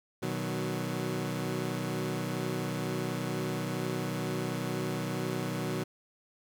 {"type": "chord", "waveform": "20% pulse", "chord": "B major", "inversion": "none", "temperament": "equal with one note detuned", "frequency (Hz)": [123.47, 155.56, 186.28], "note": ["B2", "D#3", "F#3"], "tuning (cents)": [0, 0, 12], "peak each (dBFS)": -31, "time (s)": [0.22, 5.84], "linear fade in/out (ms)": 10, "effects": []}